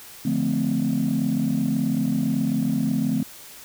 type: chord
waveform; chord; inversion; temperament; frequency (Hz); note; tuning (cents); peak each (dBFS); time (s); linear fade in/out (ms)
sine; D minor seventh; none; equal with one note detuned; 146.83 / 174.61 / 220 / 258.3; D3 / F3 / A3 / C4; 0 / 0 / 0 / -22; -27 / -27 / -23 / -23; 0.25-3.23; 5
effects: tanh soft clip ceiling -14 dBFS + white hiss -43 dBFS RMS until 3.64 s